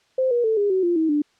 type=tone with pitch steps; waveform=sine; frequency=520 / 479.6 / 442.3 / 408 / 376.3 / 347.1 / 320.1 / 295.2 Hz; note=C5 / A#4 / A4 / G#4 / F#4 / F4 / D#4 / D4; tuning=-11 / +49 / +9 / -31 / +29 / -11 / +49 / +9 cents; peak=-17 dBFS; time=0.18-1.22 s; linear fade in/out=5 ms; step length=130 ms; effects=white hiss -62 dBFS RMS until 1.39 s + low-pass 5000 Hz 12 dB/octave